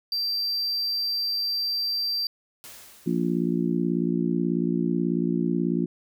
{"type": "tone", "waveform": "triangle", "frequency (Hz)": 4699, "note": "D8", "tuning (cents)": 0, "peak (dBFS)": -23, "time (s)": [0.12, 2.27], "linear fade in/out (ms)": 2}
{"type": "noise with exponential decay", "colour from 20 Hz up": "white", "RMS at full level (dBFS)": -42, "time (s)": [2.64, 4.12], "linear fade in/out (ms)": 0, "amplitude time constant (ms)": 320}
{"type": "harmonic tone", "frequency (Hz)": 58.27, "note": "A#1", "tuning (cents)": 0, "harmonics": [3, 4, 5, 6], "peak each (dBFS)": [-26, -27, -28, -29], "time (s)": [3.06, 5.86], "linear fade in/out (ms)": 10}
{"effects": []}